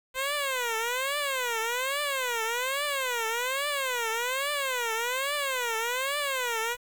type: tone with vibrato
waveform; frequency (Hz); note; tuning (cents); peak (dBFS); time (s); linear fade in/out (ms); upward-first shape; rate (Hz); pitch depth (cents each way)
10% pulse; 511; C5; -41; -19; 0.14-6.77; 50; triangle; 1.2; 260
effects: 8-bit